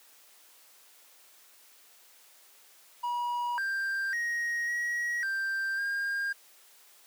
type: tone with pitch steps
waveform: triangle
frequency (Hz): 964 / 1582 / 1881 / 1906 / 1575 / 1609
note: B5 / G6 / A#6 / A#6 / G6 / G6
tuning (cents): -42 / +15 / +15 / +38 / +8 / +45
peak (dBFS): -27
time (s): 3.03-6.33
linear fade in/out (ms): 10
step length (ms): 550
effects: white hiss -58 dBFS RMS until 7.06 s + high-pass 400 Hz 12 dB/octave